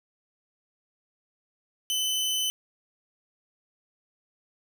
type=tone; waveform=sawtooth; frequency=3031 Hz; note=F#7; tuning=41 cents sharp; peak=-22 dBFS; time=1.9-2.5 s; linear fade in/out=0 ms; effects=none